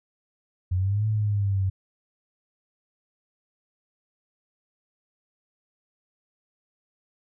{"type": "exponential two-way sweep", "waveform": "sine", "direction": "up then down", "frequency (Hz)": [88.7, 109.2, 94.3], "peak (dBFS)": -21, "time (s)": [0.71, 1.7], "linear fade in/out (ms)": 10, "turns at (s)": 1.07, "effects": []}